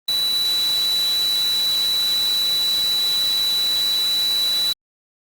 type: tone in noise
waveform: sine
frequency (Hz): 3951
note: B7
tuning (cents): 0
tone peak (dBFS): -17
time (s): 0.08-4.73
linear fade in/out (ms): 5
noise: white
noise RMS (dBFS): -30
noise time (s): 0.08-4.73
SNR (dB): +10
effects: Opus 32 kbps